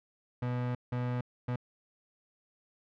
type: tone bursts at uneven times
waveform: 35% pulse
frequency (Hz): 123.47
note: B2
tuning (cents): 0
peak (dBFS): -29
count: 3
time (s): 0.42-0.75 / 0.92-1.21 / 1.48-1.56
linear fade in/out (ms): 5
effects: low-pass 2000 Hz 12 dB/octave